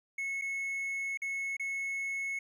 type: tone with dropouts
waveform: triangle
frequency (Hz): 2191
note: C#7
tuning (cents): -21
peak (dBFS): -31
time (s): 0.18-2.39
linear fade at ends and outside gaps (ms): 5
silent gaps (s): 0.414-0.419 / 1.174-1.218 / 1.568-1.596
effects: none